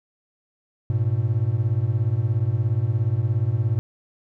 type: beating tone pair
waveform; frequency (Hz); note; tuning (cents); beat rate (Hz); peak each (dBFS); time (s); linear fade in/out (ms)
triangle; 103.83 / 120.83; G#2 / B2; 0 / -37; 17; -20; 0.9-3.79; 0
effects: none